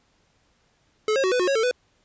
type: tone with pitch steps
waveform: square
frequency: 430.9 / 540 / 373.9 / 497.7 / 362.8 / 550 / 445 / 497 Hz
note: A4 / C#5 / F#4 / B4 / F#4 / C#5 / A4 / B4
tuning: -36 / -45 / +18 / +13 / -34 / -14 / +20 / +11 cents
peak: -20 dBFS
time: 1.08-1.712 s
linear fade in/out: 2 ms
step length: 79 ms
effects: pink hiss -65 dBFS RMS until 2.04 s + resampled to 16000 Hz